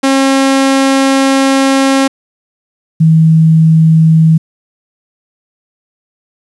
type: tone pair in turn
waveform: sawtooth / sine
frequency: 270 / 160.54 Hz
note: C#4 / E3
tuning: -45 / -45 cents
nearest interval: major sixth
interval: 900 cents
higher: first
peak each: -3 dBFS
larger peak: neither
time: 0.03-2.08 / 3-4.38 s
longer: first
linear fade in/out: 10 ms
effects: resampled to 24000 Hz + 7-bit